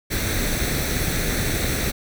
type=noise with comb filter; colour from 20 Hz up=pink; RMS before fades=-23 dBFS; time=0.1-1.92 s; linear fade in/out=20 ms; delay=0.5 ms; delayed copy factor=+0.6; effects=none